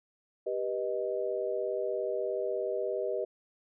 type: chord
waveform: sine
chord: G augmented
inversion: none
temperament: equal with one note detuned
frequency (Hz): 392 / 488.8 / 622.3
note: G4 / B4 / D#5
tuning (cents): 0 / -18 / 0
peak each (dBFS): -34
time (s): 0.46-3.25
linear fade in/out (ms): 10
effects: none